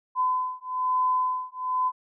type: beating tone pair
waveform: sine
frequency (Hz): 1014 / 1015.1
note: B5 / B5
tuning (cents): +45 / +47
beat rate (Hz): 1.1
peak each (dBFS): -26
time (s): 0.15-1.92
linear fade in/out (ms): 50
effects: none